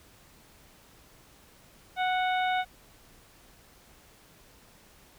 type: harmonic tone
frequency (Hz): 738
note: F#5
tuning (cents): -5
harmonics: 1 / 2 / 3 / 4 / 5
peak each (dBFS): -26 / -33 / -35 / -42 / -39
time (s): 1.96-2.65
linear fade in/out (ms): 50
effects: pink hiss -57 dBFS RMS until 5.18 s